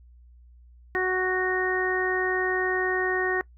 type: harmonic tone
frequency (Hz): 370.4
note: F#4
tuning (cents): +2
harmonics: 1 / 2 / 3 / 4 / 5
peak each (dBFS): -26 / -32 / -34 / -34 / -27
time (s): 0.95-3.41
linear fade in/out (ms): 0
effects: noise-tail reverb RT60 0.1 s tail -22 dB re dry + added 60 Hz sine -49 dBFS peak until 3.57 s